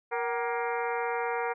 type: harmonic tone with a mistuned harmonic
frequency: 235.5 Hz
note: A#3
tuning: 18 cents sharp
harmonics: 2 / 3 / 4 / 5 / 6 / 7 / 8 / 9 / 10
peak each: -32 / -35 / -34 / -41 / -38 / -42 / -43 / -41 / -44 dBFS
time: 0.11-1.54 s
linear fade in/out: 20 ms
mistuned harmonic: 3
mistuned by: +120 cents
effects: none